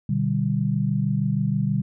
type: chord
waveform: sine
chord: G major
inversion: first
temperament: equal with one note detuned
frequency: 123.47 / 149.92 / 196 Hz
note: B2 / D3 / G3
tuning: 0 / +36 / 0 cents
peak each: -25 / -24 / -24 dBFS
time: 0.09-1.82 s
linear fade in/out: 5 ms
effects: none